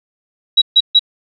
sine tone bursts, 3876 Hz, B7, 33 cents flat, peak -5 dBFS, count 3, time 0.57-0.994 s, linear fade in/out 10 ms, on 48 ms, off 140 ms, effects none

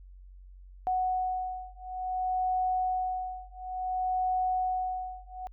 sine beating tone pair, 740 / 740.57 Hz, F#5 / F#5, 0 / +1 cents, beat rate 0.57 Hz, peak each -31 dBFS, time 0.87-5.47 s, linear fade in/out 0 ms, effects added 46 Hz sine -47 dBFS peak until 5.52 s

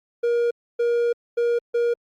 triangle tone bursts at uneven times, 473.7 Hz, A#4, 28 cents sharp, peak -16 dBFS, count 4, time 0.23-0.51 / 0.79-1.13 / 1.37-1.59 / 1.74-1.94 s, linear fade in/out 10 ms, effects Opus 48 kbps

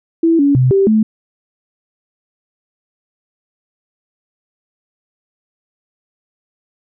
sine tone with pitch steps, 330.1 / 283 / 128.2 / 390.7 / 217.5 Hz, E4 / C#4 / C3 / G4 / A3, +2 / +36 / -35 / -6 / -20 cents, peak -8 dBFS, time 0.23-1.03 s, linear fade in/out 5 ms, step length 160 ms, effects none

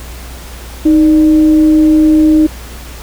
sine tone with frequency modulation, 311.1 Hz, D#4, in tune, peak -4 dBFS, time 0.85-2.47 s, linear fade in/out 10 ms, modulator 278 Hz, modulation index 0.22, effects added 60 Hz sine -27 dBFS peak until 3.02 s + pink hiss -32 dBFS RMS until 3.02 s

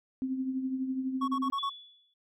sine tone with tremolo, 261.6 Hz, C4, in tune, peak -27 dBFS, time 0.22-1.5 s, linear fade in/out 0 ms, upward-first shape triangle, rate 12 Hz, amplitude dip 60%
triangle tone bursts, 1108.7 Hz, C#6, in tune, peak -27 dBFS, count 5, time 1.21-1.697 s, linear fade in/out 10 ms, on 71 ms, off 33 ms
sine tone with exponential decay, 3430 Hz, A7, 45 cents flat, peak -32 dBFS, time 1.58-2.14 s, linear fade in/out 5 ms, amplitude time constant 120 ms
effects none

